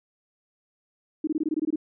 sine tone bursts, 311.1 Hz, D#4, in tune, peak -22 dBFS, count 10, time 1.24-1.759 s, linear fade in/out 5 ms, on 33 ms, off 21 ms, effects none

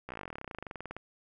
slowing click train, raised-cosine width 0.5 ms, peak -25 dBFS, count 29, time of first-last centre 0.09-0.966 s, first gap 15 ms, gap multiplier 1.05, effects none

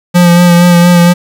square tone with vibrato, 174.61 Hz, F3, in tune, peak -3 dBFS, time 0.14-1.14 s, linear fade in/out 20 ms, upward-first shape sine, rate 4.3 Hz, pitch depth 24 cents each way, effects 7-bit

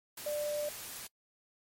sine tone in noise, 593 Hz, D5, 17 cents sharp, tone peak -32 dBFS, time 0.26-0.69 s, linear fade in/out 5 ms, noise white, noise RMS -44 dBFS, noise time 0.17-1.07 s, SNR +9 dB, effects noise-tail reverb RT60 0.1 s tail -24 dB re dry + MP3 64 kbps

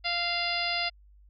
harmonic tone, 695 Hz, F5, 9 cents flat, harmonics 1 / 2 / 3 / 4 / 5 / 6 / 7, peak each -34 / -38 / -33 / -34 / -37 / -36 / -33 dBFS, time 0.04-0.9 s, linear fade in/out 20 ms, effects added 50 Hz sine -53 dBFS peak until 1.29 s

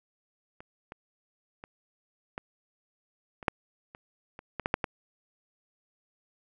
clicks, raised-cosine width 0.5 ms, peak -30 / -26 / -28 / -20 / -27 / -8 / -30 / -28 / -18 / -12 / -8 / -14 dBFS, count 12, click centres 0.605 / 0.921 / 1.639 / 2.379 / 3.428 / 3.482 / 3.949 / 4.391 / 4.597 / 4.659 / 4.741 / 4.842 s, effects none

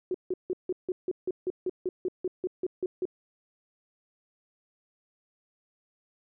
sine tone bursts, 366.6 Hz, F#4, 16 cents flat, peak -26 dBFS, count 16, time 0.11-3.054 s, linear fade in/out 2 ms, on 34 ms, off 160 ms, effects none

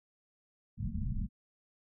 pink low-pass noise, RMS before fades -35 dBFS, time 0.77-1.29 s, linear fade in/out 50 ms, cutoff 230 Hz, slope 96 dB/octave, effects none

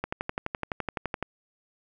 click train, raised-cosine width 0.5 ms, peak -14 dBFS, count 15, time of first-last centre 0.04-1.226 s, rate 11.8 Hz, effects none

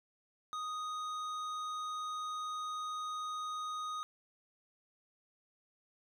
sine tone with hard clipping, 1244.5 Hz, D#6, in tune, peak -39 dBFS, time 0.53-4.03 s, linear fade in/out 0 ms, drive 10 dB, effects none

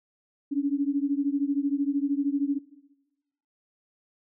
sine beating tone pair, 277.2 / 290.2 Hz, C#4 / D4, 0 / -21 cents, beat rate 13 Hz, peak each -26 dBFS, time 0.51-2.59 s, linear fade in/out 20 ms, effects noise-tail reverb RT60 1.0 s tail -18 dB re dry

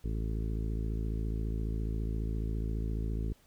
harmonic tone, 54.6 Hz, A1, 13 cents flat, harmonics 1 / 2 / 3 / 4 / 5 / 6 / 7 / 8, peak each -32 / -38 / -42 / -44 / -46 / -48 / -49 / -50 dBFS, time 0.04-3.33 s, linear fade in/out 5 ms, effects pink hiss -65 dBFS RMS until 3.46 s

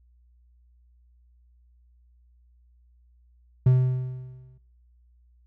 triangle tone with exponential decay, 127.8 Hz, C3, 40 cents flat, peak -11 dBFS, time 3.66-4.58 s, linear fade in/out 5 ms, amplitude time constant 200 ms, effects noise-tail reverb RT60 0.8 s tail -22 dB re dry + added 60 Hz sine -56 dBFS peak until 5.46 s

